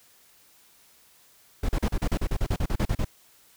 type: noise bursts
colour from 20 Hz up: brown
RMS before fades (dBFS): -24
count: 15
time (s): 1.63-3.047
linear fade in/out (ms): 5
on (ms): 59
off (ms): 38
effects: white hiss -58 dBFS RMS until 3.56 s